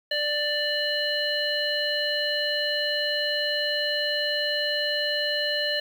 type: harmonic tone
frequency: 590 Hz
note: D5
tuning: 8 cents sharp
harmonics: 1 / 3 / 5 / 7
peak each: -29 / -29 / -29 / -29 dBFS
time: 0.11-5.8 s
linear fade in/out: 5 ms
effects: 8-bit